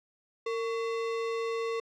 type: tone with sample-and-hold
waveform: sine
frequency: 457.4 Hz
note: A#4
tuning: 33 cents flat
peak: -29 dBFS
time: 0.46-1.8 s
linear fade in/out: 5 ms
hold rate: 1575 Hz
effects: low-pass 4000 Hz 12 dB/octave